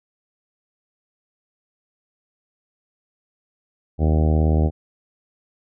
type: harmonic tone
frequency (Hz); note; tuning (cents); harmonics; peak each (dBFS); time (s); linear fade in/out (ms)
77.9; D#2; +3; 1 / 2 / 3 / 4 / 5 / 6 / 7 / 8 / 9 / 10; -16 / -22 / -26 / -28 / -30 / -32 / -33 / -34 / -35 / -36; 3.98-4.71; 50
effects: none